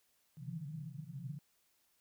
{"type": "band-pass noise", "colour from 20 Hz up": "pink", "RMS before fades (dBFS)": -45, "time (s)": [0.37, 1.39], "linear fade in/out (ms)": 0, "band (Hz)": [130, 170], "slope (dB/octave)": 96, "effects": ["white hiss -75 dBFS RMS until 2 s"]}